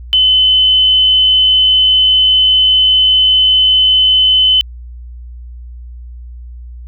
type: tone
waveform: sine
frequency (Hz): 3035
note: F#7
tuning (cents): +43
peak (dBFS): -6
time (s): 0.13-4.61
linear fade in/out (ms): 0
effects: added 60 Hz sine -27 dBFS peak until 6.87 s